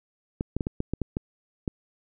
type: clicks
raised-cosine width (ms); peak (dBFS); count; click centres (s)
3; -14; 9; 0.409 / 0.566 / 0.608 / 0.669 / 0.804 / 0.936 / 1.017 / 1.169 / 1.678
effects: none